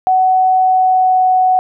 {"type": "tone with pitch glide", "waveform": "sine", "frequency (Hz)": [748, 742.8], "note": ["F#5", "F#5"], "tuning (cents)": [19, 7], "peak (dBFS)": -8, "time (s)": [0.07, 1.59], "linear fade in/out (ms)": 0, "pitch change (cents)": -12, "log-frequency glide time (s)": [0.6, 1.25], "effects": []}